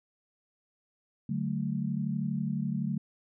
sine chord, D major, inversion none, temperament equal with one note detuned, 146.83 / 187.91 / 220 Hz, D3 / F#3 / A3, 0 / +27 / 0 cents, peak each -33 dBFS, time 1.29-2.98 s, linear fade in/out 5 ms, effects none

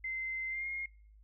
sine tone with pitch glide, 2072 to 2139 Hz, C7 to C7, -17 to +38 cents, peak -35 dBFS, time 0.04-0.86 s, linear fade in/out 5 ms, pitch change +55 cents, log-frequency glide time 0.49-0.67 s, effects noise-tail reverb RT60 0.6 s tail -24 dB re dry + added 52 Hz sine -56 dBFS peak until 1.23 s

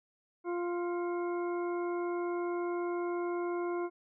harmonic tone with a mistuned harmonic, 349.2 Hz, F4, in tune, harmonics 1 / 2 / 3 / 4 / 6, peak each -32 / -42 / -42 / -47 / -52 dBFS, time 0.44-3.9 s, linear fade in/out 50 ms, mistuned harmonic 6, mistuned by +53 cents, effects none

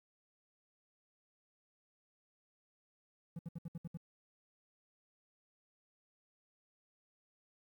triangle tone bursts, 167.8 Hz, E3, 31 cents sharp, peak -38 dBFS, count 7, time 3.36-3.973 s, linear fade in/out 5 ms, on 31 ms, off 66 ms, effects 12-bit

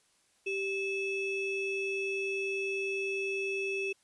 triangle ring-modulated tone, 1500 Hz, F#6, 23 cents sharp, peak -26 dBFS, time 0.46-3.93 s, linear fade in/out 10 ms, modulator 1110 Hz, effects white hiss -69 dBFS RMS until 4.03 s + resampled to 24000 Hz

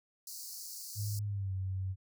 pink high-pass noise, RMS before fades -45 dBFS, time 0.27-1.19 s, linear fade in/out 2 ms, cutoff 4400 Hz, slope 96 dB/octave
sine tone with pitch glide, 103.83 to 94.66 Hz, G#2 to F#2, 0 to +40 cents, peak -33 dBFS, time 0.95-1.96 s, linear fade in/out 50 ms, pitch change -160 cents, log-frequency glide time 1.24-1.53 s
effects none

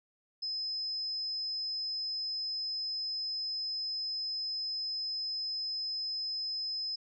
sine tone, 5100 Hz, D#8, 42 cents sharp, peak -33 dBFS, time 0.42-6.96 s, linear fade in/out 10 ms, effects none

